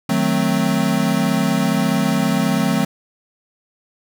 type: chord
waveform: square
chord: D# diminished seventh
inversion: none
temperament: equal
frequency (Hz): 155.56 / 185 / 220 / 261.6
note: D#3 / F#3 / A3 / C4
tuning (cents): 0 / 0 / 0 / 0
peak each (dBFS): -24 / -21 / -21 / -22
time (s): 0.09-2.85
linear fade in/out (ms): 5
effects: none